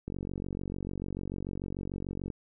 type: click train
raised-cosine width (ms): 3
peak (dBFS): -23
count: 105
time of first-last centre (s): 0.08-2.302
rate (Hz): 46.8
effects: none